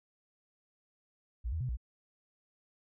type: tone with pitch steps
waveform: sine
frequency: 58.7 / 80.6 / 126.7 / 60 Hz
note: A#1 / E2 / B2 / B1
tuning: +13 / -38 / +45 / -49 cents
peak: -32 dBFS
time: 1.44-1.772 s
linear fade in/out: 20 ms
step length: 83 ms
effects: none